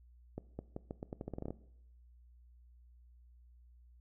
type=accelerating click train; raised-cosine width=2 ms; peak=-27 dBFS; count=14; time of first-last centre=0.38-1.506 s; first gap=210 ms; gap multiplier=0.83; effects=noise-tail reverb RT60 0.8 s tail -19 dB re dry + added 60 Hz sine -58 dBFS peak until 4 s